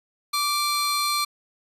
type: tone pair together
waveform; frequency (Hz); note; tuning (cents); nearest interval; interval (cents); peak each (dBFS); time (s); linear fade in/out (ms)
sawtooth; 1170 / 4184; D6 / C8; -7 / -1; octave + minor seventh; 2206; -20 / -23; 0.33-1.25; 10
effects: resampled to 32000 Hz